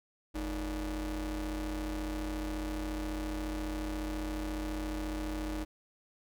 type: ring-modulated tone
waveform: 45% pulse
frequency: 130.81 Hz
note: C3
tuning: in tune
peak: -31 dBFS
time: 0.34-5.65 s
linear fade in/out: 20 ms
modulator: 179 Hz
effects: none